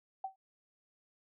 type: tone with exponential decay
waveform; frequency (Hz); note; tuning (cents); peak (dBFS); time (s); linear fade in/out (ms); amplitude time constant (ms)
sine; 768; G5; -36; -32; 0.24-0.36; 5; 24
effects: none